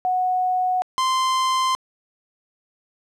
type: tone pair in turn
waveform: sine / 45% pulse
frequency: 736 / 1040.9 Hz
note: F#5 / C6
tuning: -9 / -9 cents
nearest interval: tritone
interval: 600 cents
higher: second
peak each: -18 dBFS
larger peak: neither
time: 0.05-0.82 / 0.98-1.75 s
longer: neither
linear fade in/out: 0 ms
effects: low-pass 8000 Hz 12 dB/octave + 10-bit